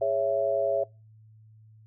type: chord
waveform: sine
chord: C# minor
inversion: second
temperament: just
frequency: 415.8 / 554.4 / 665.2 Hz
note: G#4 / C#5 / E5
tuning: +2 / 0 / +16 cents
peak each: -32 / -26 / -26 dBFS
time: 0.01-0.84 s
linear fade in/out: 10 ms
effects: noise-tail reverb RT60 0.3 s tail -25 dB re dry + added 109 Hz sine -51 dBFS peak until 1.86 s